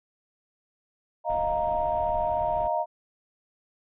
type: chord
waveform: sine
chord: Eb suspended second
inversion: none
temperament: equal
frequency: 622.3 / 698.5 / 932.3 Hz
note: Eb5 / F5 / Bb5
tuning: 0 / 0 / 0 cents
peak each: -28 dBFS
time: 1.24-2.86 s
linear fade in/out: 50 ms
type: noise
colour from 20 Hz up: brown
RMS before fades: -39 dBFS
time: 1.29-2.68 s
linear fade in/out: 10 ms
effects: resampled to 8000 Hz